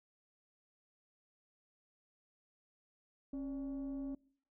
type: tone with frequency modulation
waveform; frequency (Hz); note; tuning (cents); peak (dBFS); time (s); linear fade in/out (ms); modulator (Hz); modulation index
sine; 272.6; C#4; -29; -37; 3.33-4.15; 5; 310; 0.37
effects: noise-tail reverb RT60 0.6 s tail -24 dB re dry + tanh soft clip ceiling -36 dBFS